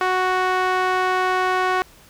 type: tone with band-pass filter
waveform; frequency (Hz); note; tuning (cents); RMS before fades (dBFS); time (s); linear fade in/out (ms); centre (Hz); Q
sawtooth; 370; F#4; 0; -20; 0.01-1.82; 0; 1200; 1.2
effects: pink hiss -49 dBFS RMS until 2.09 s